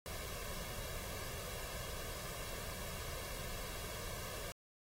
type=noise with comb filter; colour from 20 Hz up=pink; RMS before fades=-45 dBFS; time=0.06-4.52 s; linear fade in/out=0 ms; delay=1.8 ms; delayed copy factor=+0.65; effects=AAC 48 kbps